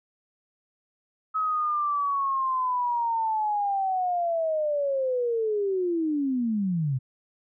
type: linear sweep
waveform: sine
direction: down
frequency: 1284 to 123.5 Hz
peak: -23 dBFS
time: 1.34-6.99 s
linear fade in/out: 20 ms
effects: none